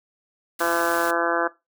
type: noise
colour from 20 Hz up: white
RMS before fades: -34 dBFS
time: 0.59-1.11 s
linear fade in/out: 5 ms
type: harmonic tone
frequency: 169.4 Hz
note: E3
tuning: 48 cents sharp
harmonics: 2 / 3 / 4 / 5 / 6 / 7 / 8 / 9 / 10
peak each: -28 / -28 / -28 / -32 / -30 / -28 / -30 / -27 / -32 dBFS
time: 0.6-1.48 s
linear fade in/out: 10 ms
effects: noise-tail reverb RT60 0.2 s tail -17 dB re dry